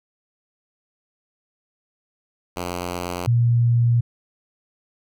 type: tone pair in turn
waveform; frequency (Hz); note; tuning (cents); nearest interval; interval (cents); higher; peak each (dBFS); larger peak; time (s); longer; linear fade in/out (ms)
5% pulse / sine; 88.6 / 118.57; F2 / A#2; +25 / +30; perfect fourth; 505; second; -15 / -14; second; 2.56-3.27 / 3.27-4.01; second; 10
effects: none